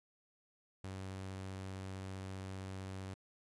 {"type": "tone", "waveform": "sawtooth", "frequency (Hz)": 95.3, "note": "G2", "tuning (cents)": -48, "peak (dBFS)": -39, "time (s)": [0.84, 3.14], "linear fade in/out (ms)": 0, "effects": ["resampled to 24000 Hz", "13-bit"]}